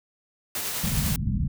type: noise with tremolo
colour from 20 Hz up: white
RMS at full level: -29 dBFS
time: 0.55-1.16 s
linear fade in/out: 2 ms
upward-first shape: sine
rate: 10 Hz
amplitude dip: 25%
type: low-pass noise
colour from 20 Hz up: white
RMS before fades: -26 dBFS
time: 0.83-1.48 s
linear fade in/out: 10 ms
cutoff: 210 Hz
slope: 48 dB/octave
effects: none